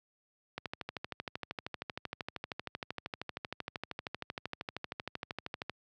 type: click train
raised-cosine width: 0.3 ms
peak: -21 dBFS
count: 67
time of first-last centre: 0.58-5.696 s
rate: 12.9 Hz
effects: high-pass 80 Hz 12 dB/octave

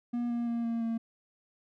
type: tone with pitch steps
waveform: triangle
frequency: 239.7 / 236.8 / 234 / 231.1 / 228.3 Hz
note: A#3 / A#3 / A#3 / A#3 / A#3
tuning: +48 / +27 / +7 / -15 / -36 cents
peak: -27 dBFS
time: 0.13-0.98 s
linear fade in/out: 10 ms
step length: 170 ms
effects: none

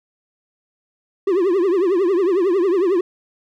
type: tone with vibrato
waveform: triangle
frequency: 368.9 Hz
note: F#4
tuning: 5 cents flat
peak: -12 dBFS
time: 1.27-3.01 s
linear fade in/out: 5 ms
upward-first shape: triangle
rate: 11 Hz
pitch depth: 200 cents each way
effects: none

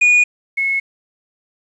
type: tone pair in turn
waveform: triangle / sine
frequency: 2453 / 2185 Hz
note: D#7 / C#7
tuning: -25 / -26 cents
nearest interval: major second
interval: 201 cents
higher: first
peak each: -7 / -15 dBFS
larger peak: first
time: 0.01-0.24 / 0.57-0.8 s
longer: neither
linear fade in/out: 10 ms
effects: resampled to 22050 Hz + 8-bit

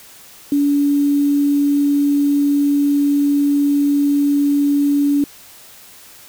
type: tone with quantisation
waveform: sine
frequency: 286.2 Hz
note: D4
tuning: 45 cents flat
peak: -12 dBFS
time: 0.52-5.24 s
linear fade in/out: 2 ms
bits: 6
effects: white hiss -42 dBFS RMS until 6.28 s

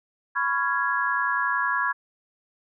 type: chord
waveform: sine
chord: C# dominant seventh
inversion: third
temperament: just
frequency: 997.9 / 1108.7 / 1385.9 / 1663.1 Hz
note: B5 / C#6 / E#6 / G#6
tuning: +18 / 0 / -14 / +2 cents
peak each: -28 / -28 / -30 / -25 dBFS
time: 0.35-1.93 s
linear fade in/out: 20 ms
effects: none

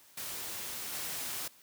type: noise with level steps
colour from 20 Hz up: white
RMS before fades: -40 / -38 dBFS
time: 0.17-1.48 s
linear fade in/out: 5 ms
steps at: 0.92 s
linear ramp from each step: 20 ms
effects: white hiss -60 dBFS RMS until 1.62 s + high-pass 60 Hz 12 dB/octave

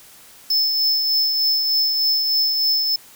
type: tone with tremolo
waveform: square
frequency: 5250 Hz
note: E8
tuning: 8 cents flat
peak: -15 dBFS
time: 0.5-2.96 s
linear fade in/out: 5 ms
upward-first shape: triangle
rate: 3.3 Hz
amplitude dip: 40%
effects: white hiss -46 dBFS RMS until 3.15 s

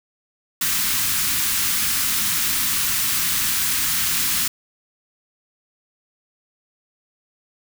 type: band-stop noise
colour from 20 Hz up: white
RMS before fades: -21 dBFS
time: 0.61-4.48 s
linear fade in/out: 5 ms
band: 280 to 1100 Hz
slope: 24 dB/octave
effects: none

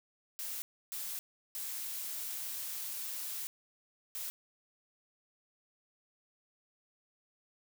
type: noise bursts at uneven times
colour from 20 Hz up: blue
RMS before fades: -40 dBFS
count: 4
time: 0.39-0.62 / 0.92-1.19 / 1.55-3.47 / 4.15-4.3 s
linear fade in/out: 0 ms
effects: none

